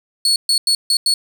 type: tone bursts at uneven times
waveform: 35% pulse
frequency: 4393 Hz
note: C#8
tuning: 16 cents flat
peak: -11 dBFS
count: 5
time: 0.25-0.36 / 0.49-0.58 / 0.67-0.75 / 0.9-0.97 / 1.06-1.14 s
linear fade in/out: 2 ms
effects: none